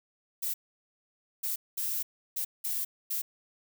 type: noise bursts at uneven times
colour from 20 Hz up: violet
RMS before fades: -32 dBFS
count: 6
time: 0.42-0.54 / 1.43-1.56 / 1.77-2.03 / 2.36-2.45 / 2.64-2.85 / 3.1-3.22 s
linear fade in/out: 10 ms
effects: none